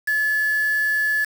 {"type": "tone with quantisation", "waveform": "sine", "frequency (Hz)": 1719, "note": "A6", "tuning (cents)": -41, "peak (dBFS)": -18, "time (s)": [0.07, 1.25], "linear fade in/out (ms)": 10, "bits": 5, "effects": []}